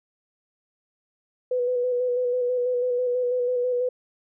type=tone with vibrato; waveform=sine; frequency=495.3 Hz; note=B4; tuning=5 cents sharp; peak=-21 dBFS; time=1.51-3.89 s; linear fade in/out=5 ms; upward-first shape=square; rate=6.1 Hz; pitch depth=23 cents each way; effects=none